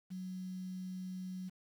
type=tone with quantisation; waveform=sine; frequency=185 Hz; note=F#3; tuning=in tune; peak=-40 dBFS; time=0.1-1.5 s; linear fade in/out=20 ms; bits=10; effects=none